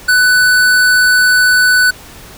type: tone with hard clipping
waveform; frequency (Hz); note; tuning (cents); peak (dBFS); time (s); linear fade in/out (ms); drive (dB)
sine; 1494; F#6; +16; -8; 0.08-1.91; 10; 18
effects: pink hiss -35 dBFS RMS until 2.37 s